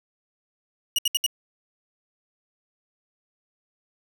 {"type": "tone bursts", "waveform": "sawtooth", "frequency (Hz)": 2885, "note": "F#7", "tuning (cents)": -44, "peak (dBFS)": -16, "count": 4, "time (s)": [0.96, 1.264], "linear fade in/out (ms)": 2, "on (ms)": 25, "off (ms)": 68, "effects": []}